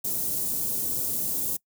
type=band-stop noise; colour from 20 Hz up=white; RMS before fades=-28 dBFS; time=0.04-1.57 s; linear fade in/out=10 ms; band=370 to 9600 Hz; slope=12 dB/octave; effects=noise-tail reverb RT60 0.1 s tail -23 dB re dry + high-pass 80 Hz 12 dB/octave